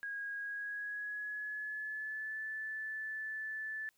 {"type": "tone with pitch glide", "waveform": "sine", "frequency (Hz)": [1640, 1747.6], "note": ["G#6", "A6"], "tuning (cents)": [-22, -12], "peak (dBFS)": -38, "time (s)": [0.03, 3.89], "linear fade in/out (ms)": 0, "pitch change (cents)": 110, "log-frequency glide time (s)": [0.36, 2.4], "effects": ["white hiss -75 dBFS RMS until 3.97 s"]}